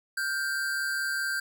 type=tone pair together; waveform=square; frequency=1423.2 / 1568 Hz; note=F6 / G6; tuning=+32 / 0 cents; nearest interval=major second; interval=168 cents; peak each=-37 / -29 dBFS; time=0.17-1.4 s; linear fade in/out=5 ms; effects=none